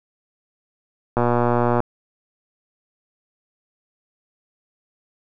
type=click train; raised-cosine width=1 ms; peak=-5 dBFS; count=77; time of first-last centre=1.17-1.803 s; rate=120 Hz; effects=none